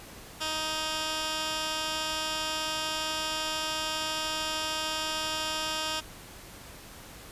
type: tone with band-pass filter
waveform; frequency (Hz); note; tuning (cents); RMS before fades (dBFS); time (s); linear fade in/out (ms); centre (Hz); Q
15% pulse; 313; D#4; +10; -32; 0.4-6.01; 20; 4100; 0.83
effects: pink hiss -47 dBFS RMS until 7.31 s + resampled to 32000 Hz